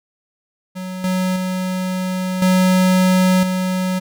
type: tone with level steps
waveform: square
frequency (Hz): 185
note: F#3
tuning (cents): 0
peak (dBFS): -26 / -17 / -20 / -12 / -18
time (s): 0.75-4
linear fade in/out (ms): 20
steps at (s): 1.04 / 1.36 / 2.42 / 3.43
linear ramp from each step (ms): 2
effects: none